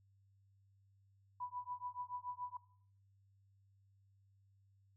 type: tone with tremolo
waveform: sine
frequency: 987.8 Hz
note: B5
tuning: in tune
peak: -39 dBFS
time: 1.4-2.57 s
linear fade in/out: 5 ms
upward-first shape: triangle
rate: 7 Hz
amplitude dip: 100%
effects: noise-tail reverb RT60 0.6 s tail -17 dB re dry + added 98 Hz sine -68 dBFS peak until 4.96 s